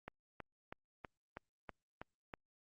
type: click train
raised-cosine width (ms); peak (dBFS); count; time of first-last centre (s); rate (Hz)
0.5; -30; 8; 0.08-2.338; 3.1
effects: Opus 48 kbps